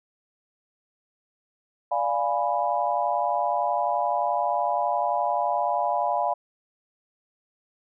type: chord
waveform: sine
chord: D diminished seventh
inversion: none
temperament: equal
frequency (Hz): 587.3 / 698.5 / 830.6 / 987.8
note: D5 / F5 / Ab5 / Cb6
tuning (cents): 0 / 0 / 0 / 0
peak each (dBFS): -29 / -26 / -27 / -28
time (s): 1.91-6.34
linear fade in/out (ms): 10
effects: none